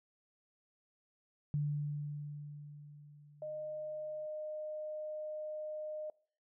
sine tone with exponential decay, 146.83 Hz, D3, in tune, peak -30 dBFS, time 1.54-4.26 s, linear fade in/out 0 ms, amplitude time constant 590 ms
sine tone, 613 Hz, D#5, 26 cents flat, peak -39 dBFS, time 3.42-6.1 s, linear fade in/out 2 ms
effects noise-tail reverb RT60 0.5 s tail -23 dB re dry

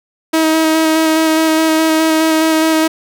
sawtooth tone with vibrato, 318.5 Hz, D#4, 41 cents sharp, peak -6 dBFS, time 0.33-2.88 s, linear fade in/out 10 ms, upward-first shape square, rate 4.8 Hz, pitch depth 12 cents each way, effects none

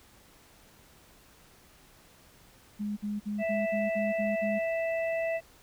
sine tone bursts, 207.7 Hz, G#3, in tune, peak -30 dBFS, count 8, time 2.79-4.594 s, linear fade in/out 20 ms, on 180 ms, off 52 ms
harmonic tone, 659.3 Hz, E5, in tune, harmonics 1 / 3 / 4, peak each -28 / -38 / -40 dBFS, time 3.38-5.41 s, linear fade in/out 50 ms
effects pink hiss -58 dBFS RMS until 5.62 s

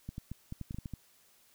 clicks, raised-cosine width 5 ms, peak -27 dBFS, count 10, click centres 0.09 / 0.181 / 0.316 / 0.524 / 0.613 / 0.709 / 0.745 / 0.786 / 0.858 / 0.937 s, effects white hiss -65 dBFS RMS until 1.54 s

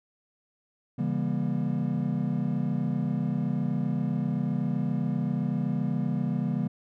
triangle chord, C# diminished seventh, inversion none, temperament just, 138.59 / 166.31 / 199.57 / 239.5 Hz, C#3 / E3 / G3 / Bb3, 0 / +16 / +31 / +47 cents, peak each -29 dBFS, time 0.98-6.68 s, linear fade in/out 10 ms, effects none

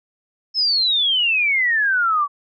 sine exponential sweep, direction down, 5300 to 1124 Hz, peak -15 dBFS, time 0.54-2.28 s, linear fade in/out 50 ms, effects none

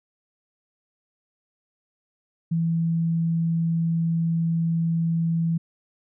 sine tone, 165.6 Hz, E3, 8 cents sharp, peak -20 dBFS, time 2.51-5.58 s, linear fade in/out 10 ms, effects none

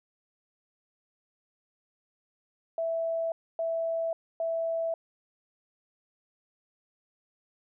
sine tone bursts, 659.3 Hz, E5, in tune, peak -27 dBFS, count 3, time 2.78-4.94 s, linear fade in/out 2 ms, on 540 ms, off 270 ms, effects none

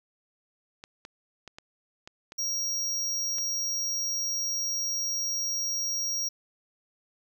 clicks, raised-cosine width 0.2 ms, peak -25 dBFS, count 7, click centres 0.839 / 1.051 / 1.477 / 1.585 / 2.075 / 2.321 / 3.384 s
square tone, 5640 Hz, F8, 16 cents sharp, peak -28 dBFS, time 2.38-6.29 s, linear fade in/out 10 ms
effects none

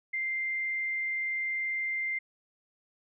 sine tone, 2093 Hz, C7, in tune, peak -29 dBFS, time 0.13-2.19 s, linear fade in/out 10 ms, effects none

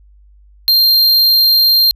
square tone, 4186 Hz, C8, in tune, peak -8 dBFS, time 0.68-1.91 s, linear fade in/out 0 ms, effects added 50 Hz sine -42 dBFS peak until 1.95 s

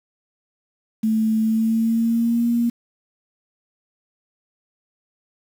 sine tone with pitch glide, 220 to 235.8 Hz, A3 to A#3, 0 to +20 cents, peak -16 dBFS, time 1.03-2.7 s, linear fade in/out 10 ms, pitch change +120 cents, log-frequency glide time 1.41-2.47 s, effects 7-bit

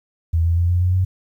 sine tone with pitch steps, 82.41 / 84.38 / 86.41 / 88.48 / 90.6 / 92.77 Hz, E2 / E2 / F2 / F2 / F#2 / F#2, 0 / +41 / -18 / +23 / -36 / +5 cents, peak -14 dBFS, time 0.33-1.05 s, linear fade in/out 10 ms, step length 120 ms, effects 9-bit

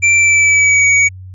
square tone with pitch glide, 2349 to 2255 Hz, D7 to C#7, 0 to +29 cents, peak -8 dBFS, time 0.02-1.09 s, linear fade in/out 20 ms, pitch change -71 cents, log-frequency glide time 0.15-0.87 s, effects added 93 Hz sine -29 dBFS peak until 1.34 s + resampled to 22050 Hz

